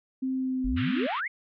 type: tone with pitch glide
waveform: sine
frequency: 261.6 to 255.2 Hz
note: C4 to C4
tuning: 0 to -43 cents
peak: -26 dBFS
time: 0.22-1.07 s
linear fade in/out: 10 ms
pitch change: -43 cents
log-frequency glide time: 0.33-0.8 s
type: exponential sweep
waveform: sine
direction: up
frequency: 37.42 to 2260 Hz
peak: -28 dBFS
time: 0.64-1.28 s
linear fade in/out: 10 ms
type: band-pass noise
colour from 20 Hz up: pink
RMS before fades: -37 dBFS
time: 0.76-1.21 s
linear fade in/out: 20 ms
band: 1300 to 3400 Hz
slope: 48 dB/octave
effects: none